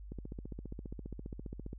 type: click train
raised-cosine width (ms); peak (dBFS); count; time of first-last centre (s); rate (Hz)
3; -30; 25; 0.12-1.731; 14.9
effects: added 50 Hz sine -45 dBFS peak until 1.78 s